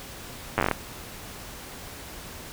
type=slowing click train; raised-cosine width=0.5 ms; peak=-7 dBFS; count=9; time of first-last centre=0.58-0.713 s; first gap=9 ms; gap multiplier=1.17; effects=pink hiss -41 dBFS RMS until 2.52 s